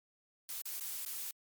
blue noise with dropouts, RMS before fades -41 dBFS, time 0.49-1.31 s, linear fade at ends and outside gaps 1 ms, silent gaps 0.616-0.655 / 0.798-0.808 / 1.05-1.061 s, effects MP3 96 kbps

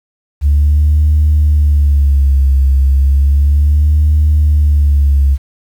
sine tone with vibrato, 71.4 Hz, D2, 48 cents flat, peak -5 dBFS, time 0.41-5.38 s, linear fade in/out 50 ms, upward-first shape sine, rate 0.33 Hz, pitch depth 100 cents each way, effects tanh soft clip ceiling -3 dBFS + 7-bit

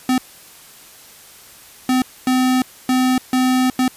square tone bursts at uneven times, 255.8 Hz, C4, 39 cents flat, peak -14 dBFS, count 6, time 0.09-0.18 / 1.89-2.02 / 2.27-2.62 / 2.89-3.18 / 3.33-3.7 / 3.79-3.88 s, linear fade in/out 2 ms, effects white hiss -43 dBFS RMS until 3.96 s + resampled to 32000 Hz

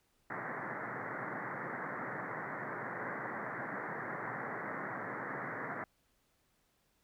white band-pass noise, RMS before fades -41 dBFS, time 0.3-5.84 s, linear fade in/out 2 ms, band 110 to 2000 Hz, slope 96 dB/octave, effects pink hiss -75 dBFS RMS until 7.03 s

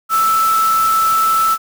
sine tone in noise, 1318.5 Hz, E6, in tune, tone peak -11 dBFS, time 0.09-1.58 s, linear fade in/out 50 ms, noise white, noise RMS -25 dBFS, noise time 0.09-1.58 s, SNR +11 dB, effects none

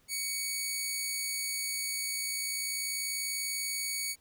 10% pulse tone with amplitude modulation, 2240 Hz, C#7, 18 cents sharp, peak -22 dBFS, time 0.08-4.16 s, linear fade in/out 50 ms, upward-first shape sine, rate 60.3 Hz, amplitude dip 25%, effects pink hiss -67 dBFS RMS until 4.2 s

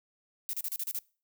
violet noise bursts, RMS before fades -34 dBFS, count 7, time 0.49-0.988 s, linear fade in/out 0 ms, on 42 ms, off 34 ms, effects noise-tail reverb RT60 0.4 s tail -24 dB re dry

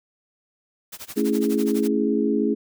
white noise with tremolo, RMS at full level -35 dBFS, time 0.92-1.88 s, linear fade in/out 10 ms, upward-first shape sine, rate 12 Hz, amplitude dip 95%
sine chord, A major seventh, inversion none, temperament equal, 220 / 277.2 / 329.6 / 415.3 Hz, A3 / C#4 / E4 / G#4, 0 / 0 / 0 / 0 cents, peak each -23 / -24 / -26 / -24 dBFS, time 1.16-2.55 s, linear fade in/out 20 ms
effects none

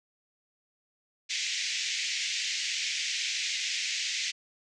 pink band-pass noise, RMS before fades -32 dBFS, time 1.29-4.32 s, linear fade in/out 20 ms, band 2000 to 7000 Hz, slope 48 dB/octave, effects none

